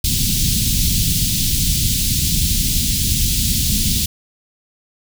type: band-stop noise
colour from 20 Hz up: pink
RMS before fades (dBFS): -17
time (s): 0.04-4.06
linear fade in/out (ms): 5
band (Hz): 210 to 3400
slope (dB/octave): 24
effects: none